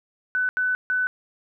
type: tone bursts at uneven times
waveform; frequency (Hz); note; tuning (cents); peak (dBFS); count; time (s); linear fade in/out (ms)
sine; 1500; F#6; +23; -20; 3; 0.35-0.49 / 0.57-0.75 / 0.9-1.07; 0
effects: none